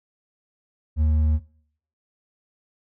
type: tone with hard clipping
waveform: sine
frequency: 77.1 Hz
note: D#2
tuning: 15 cents flat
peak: -18 dBFS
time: 0.96-1.4 s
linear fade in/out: 50 ms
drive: 4 dB
effects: noise-tail reverb RT60 0.6 s tail -21 dB re dry